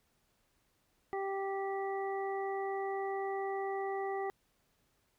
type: harmonic tone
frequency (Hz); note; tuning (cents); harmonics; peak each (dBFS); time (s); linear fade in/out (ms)
390.8; G4; -5; 1 / 2 / 3 / 5; -36 / -38 / -46 / -46; 1.13-4.3; 0
effects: pink hiss -75 dBFS RMS until 5.18 s